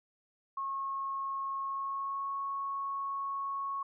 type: tone with pitch glide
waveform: sine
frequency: 1089 to 1102.9 Hz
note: C#6 to C#6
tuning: -31 to -9 cents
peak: -33 dBFS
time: 0.57-3.83 s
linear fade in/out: 5 ms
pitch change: +22 cents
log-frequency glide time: 1.6-2.33 s
effects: none